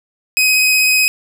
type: tone with vibrato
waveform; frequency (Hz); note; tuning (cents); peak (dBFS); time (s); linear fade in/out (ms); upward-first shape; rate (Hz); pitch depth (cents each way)
sawtooth; 2522; D#7; +23; -7; 0.37-1.08; 0; sine; 16; 10
effects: none